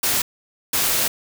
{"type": "noise bursts at uneven times", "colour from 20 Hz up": "white", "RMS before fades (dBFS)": -20, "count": 2, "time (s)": [[0.03, 0.22], [0.73, 1.08]], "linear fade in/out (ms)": 5, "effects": []}